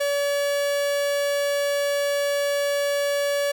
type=tone; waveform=45% pulse; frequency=570 Hz; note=C#5; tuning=48 cents sharp; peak=-21 dBFS; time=0-3.52 s; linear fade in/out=10 ms; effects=none